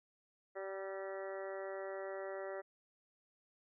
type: harmonic tone with a mistuned harmonic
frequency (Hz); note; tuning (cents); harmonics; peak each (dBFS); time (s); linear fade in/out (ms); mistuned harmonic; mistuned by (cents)
193.2; G3; -25; 2 / 3 / 4 / 5 / 6 / 7 / 8 / 9 / 10; -45 / -44 / -52 / -58 / -58 / -54 / -60 / -57 / -54; 0.55-2.62; 20; 6; +28
effects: none